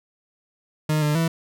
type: tone with pitch steps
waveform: 40% pulse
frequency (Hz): 153.6 / 149.4 / 164.5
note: D#3 / D3 / E3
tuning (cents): -22 / +30 / -3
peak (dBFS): -18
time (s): 0.89-1.28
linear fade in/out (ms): 5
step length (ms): 130
effects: none